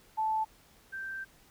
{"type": "tone pair in turn", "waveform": "sine", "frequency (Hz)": [875, 1566.3], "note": ["A5", "G6"], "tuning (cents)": [-10, -2], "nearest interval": "minor seventh", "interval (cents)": 1008, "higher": "second", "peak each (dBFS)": [-27, -36], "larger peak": "first", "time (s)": [[0.17, 0.45], [0.92, 1.25]], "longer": "second", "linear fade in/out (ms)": 20, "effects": ["pink hiss -61 dBFS RMS until 1.5 s"]}